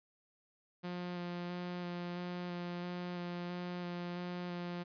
sawtooth tone with vibrato, 176.5 Hz, F3, 19 cents sharp, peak -35 dBFS, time 0.83-4.84 s, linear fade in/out 20 ms, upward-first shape square, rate 1.5 Hz, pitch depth 11 cents each way, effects resampled to 11025 Hz

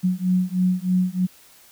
sine beating tone pair, 181.5 / 184.7 Hz, F#3 / F#3, -33 / -3 cents, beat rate 3.2 Hz, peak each -21 dBFS, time 0.03-1.27 s, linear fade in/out 20 ms, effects white hiss -51 dBFS RMS until 1.71 s

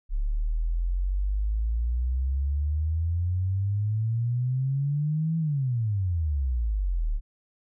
sine exponential two-way sweep, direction up then down, 34.65 to 164.81 to 34.65 Hz, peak -23 dBFS, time 0.09-7.21 s, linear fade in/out 50 ms, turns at 5.38 s, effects none

